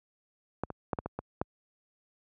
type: clicks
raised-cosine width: 1 ms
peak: -16 / -23 / -14 / -18 / -20 / -20 / -15 dBFS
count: 7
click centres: 0.636 / 0.703 / 0.932 / 0.988 / 1.06 / 1.19 / 1.415 s
effects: high-pass 60 Hz 12 dB/octave